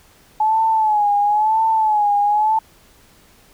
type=tone with vibrato; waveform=sine; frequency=853 Hz; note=G#5; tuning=46 cents sharp; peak=-13 dBFS; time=0.4-2.59 s; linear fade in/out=5 ms; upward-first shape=sine; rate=0.99 Hz; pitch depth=77 cents each way; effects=pink hiss -51 dBFS RMS until 3.53 s